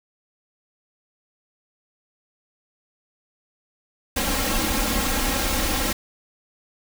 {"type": "noise with comb filter", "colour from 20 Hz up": "pink", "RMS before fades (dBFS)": -23, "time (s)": [4.16, 5.93], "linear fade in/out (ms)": 5, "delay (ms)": 3.7, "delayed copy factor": 0.9, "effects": []}